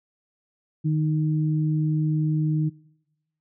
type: tone pair together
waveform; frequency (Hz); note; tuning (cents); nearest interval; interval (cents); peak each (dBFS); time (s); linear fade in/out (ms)
sine; 153.81 / 311.1; D#3 / D#4; -20 / 0; octave; 1220; -20 / -29; 0.84-2.7; 20
effects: noise-tail reverb RT60 1.0 s tail -25 dB re dry